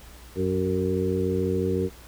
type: harmonic tone with a mistuned harmonic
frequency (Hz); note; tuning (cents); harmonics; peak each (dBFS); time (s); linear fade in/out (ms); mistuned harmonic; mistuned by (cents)
93.8; F#2; +24; 1 / 2 / 3 / 4 / 5; -29 / -29 / -31 / -27 / -28; 0.35-1.9; 50; 5; -29
effects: added 60 Hz sine -46 dBFS peak until 2.07 s + pink hiss -49 dBFS RMS until 2.07 s